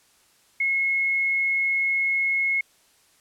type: tone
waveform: sine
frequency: 2172 Hz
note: C#7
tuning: 36 cents flat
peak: -20 dBFS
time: 0.6-2.61 s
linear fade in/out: 5 ms
effects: white hiss -60 dBFS RMS until 3.2 s + low-pass 11000 Hz 12 dB/octave